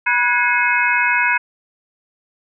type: tone cluster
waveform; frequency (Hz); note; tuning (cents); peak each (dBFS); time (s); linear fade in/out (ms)
sine; 972 / 1470 / 1659 / 2168 / 2536; B5 / F#6 / G#6 / C#7 / D#7; -28 / -12 / -2 / -39 / +32; -20; 0.06-1.38; 10
effects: none